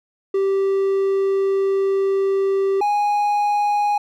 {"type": "tone pair in turn", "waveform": "triangle", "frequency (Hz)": [390, 826.4], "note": ["G4", "G#5"], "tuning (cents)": [-9, -9], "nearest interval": "octave + minor second", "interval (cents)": 1300, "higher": "second", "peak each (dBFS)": [-14, -14], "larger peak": "neither", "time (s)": [[0.34, 2.81], [2.81, 3.98]], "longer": "first", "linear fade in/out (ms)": 5, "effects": []}